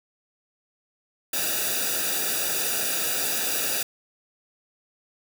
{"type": "noise with comb filter", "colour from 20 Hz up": "white", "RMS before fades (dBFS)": -26, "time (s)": [1.33, 3.83], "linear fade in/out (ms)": 5, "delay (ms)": 0.94, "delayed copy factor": -0.95, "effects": []}